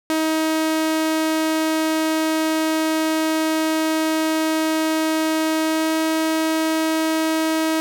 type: tone with pitch glide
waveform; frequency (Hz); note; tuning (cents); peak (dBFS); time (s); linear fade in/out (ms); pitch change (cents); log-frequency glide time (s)
sawtooth; 316.7 to 318.7; D#4 to D#4; +31 to +42; -14; 0.1-7.8; 0; +11; 5.63-5.96
effects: none